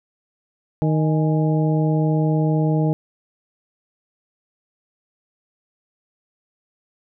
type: harmonic tone with a mistuned harmonic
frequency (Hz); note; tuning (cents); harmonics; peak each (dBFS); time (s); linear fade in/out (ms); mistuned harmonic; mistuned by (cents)
155.56; D#3; 0; 1 / 2 / 3 / 4 / 5; -17 / -23 / -27 / -29 / -31; 0.82-2.93; 0; 5; +100
effects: none